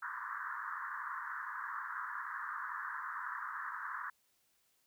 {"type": "band-pass noise", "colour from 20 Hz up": "pink", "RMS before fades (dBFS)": -42, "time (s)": [0.02, 4.1], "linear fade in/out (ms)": 5, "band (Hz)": [980, 1800], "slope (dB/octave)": 96, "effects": ["white hiss -75 dBFS RMS until 4.86 s"]}